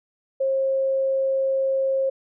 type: tone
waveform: sine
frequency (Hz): 536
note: C5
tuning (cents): +42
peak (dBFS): -19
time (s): 0.4-2.1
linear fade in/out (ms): 10
effects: none

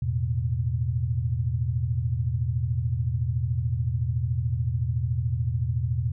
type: chord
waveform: sine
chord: E suspended fourth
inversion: none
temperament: just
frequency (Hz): 82.41 / 109.88 / 123.61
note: E2 / A2 / B2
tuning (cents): 0 / -2 / +2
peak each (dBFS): -29 / -28 / -26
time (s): 0.02-6.12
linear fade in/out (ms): 5
effects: none

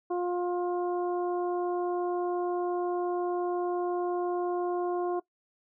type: harmonic tone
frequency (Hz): 354.3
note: F4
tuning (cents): +25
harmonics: 1 / 2 / 3 / 4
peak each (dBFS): -28 / -34 / -39 / -51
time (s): 0.1-5.2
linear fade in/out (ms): 10
effects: noise-tail reverb RT60 0.1 s tail -20 dB re dry

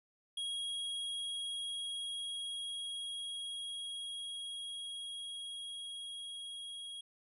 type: tone with level ramp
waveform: square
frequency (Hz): 3294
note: G#7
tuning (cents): -15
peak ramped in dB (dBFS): -37 to -44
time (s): 0.37-7.01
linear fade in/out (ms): 5
effects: resampled to 32000 Hz

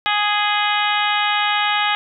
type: harmonic tone with a mistuned harmonic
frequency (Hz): 415.3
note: G#4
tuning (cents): 0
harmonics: 2 / 3 / 4 / 5 / 6 / 7 / 8 / 9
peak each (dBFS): -21 / -23 / -24 / -25 / -26 / -26 / -27 / -28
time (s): 0.06-1.95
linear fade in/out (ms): 0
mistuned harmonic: 7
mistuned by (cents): +34
effects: none

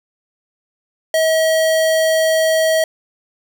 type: tone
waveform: square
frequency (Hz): 640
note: D#5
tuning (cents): +49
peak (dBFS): -13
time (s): 1.14-2.84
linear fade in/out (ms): 2
effects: none

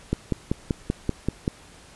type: click train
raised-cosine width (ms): 3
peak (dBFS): -9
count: 8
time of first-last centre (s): 0.13-1.479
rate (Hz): 5.19
effects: pink hiss -49 dBFS RMS until 1.95 s + resampled to 24000 Hz

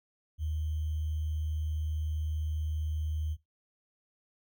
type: tone with sample-and-hold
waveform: sine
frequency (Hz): 77.6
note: D#2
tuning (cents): -4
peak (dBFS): -30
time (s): 0.38-3.37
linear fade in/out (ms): 50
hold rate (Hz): 3150
effects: noise-tail reverb RT60 0.2 s tail -19 dB re dry

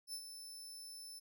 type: tone with ADSR envelope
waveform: 25% pulse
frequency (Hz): 5280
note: E8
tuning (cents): +2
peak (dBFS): -36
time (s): 0.07-1.2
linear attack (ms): 66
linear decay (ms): 70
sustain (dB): -8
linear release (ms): 19
effects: none

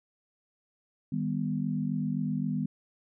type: chord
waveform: sine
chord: Eb augmented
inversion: none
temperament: equal with one note detuned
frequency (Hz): 155.56 / 199.31 / 246.9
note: Eb3 / G3 / B3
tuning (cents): 0 / +29 / 0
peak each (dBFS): -32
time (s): 1.12-2.66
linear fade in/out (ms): 5
effects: none

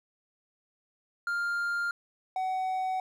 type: tone pair in turn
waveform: triangle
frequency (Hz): 1400 / 750.7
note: F6 / F#5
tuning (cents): +4 / +25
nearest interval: major seventh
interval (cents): 1079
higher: first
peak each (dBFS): -26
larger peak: neither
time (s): 1.27-1.91 / 2.36-3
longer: neither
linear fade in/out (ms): 2
effects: none

